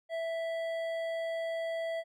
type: tone with hard clipping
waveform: triangle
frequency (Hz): 659.3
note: E5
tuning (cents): 0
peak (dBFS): -34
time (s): 0.09-2.04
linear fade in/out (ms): 50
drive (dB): 13
effects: none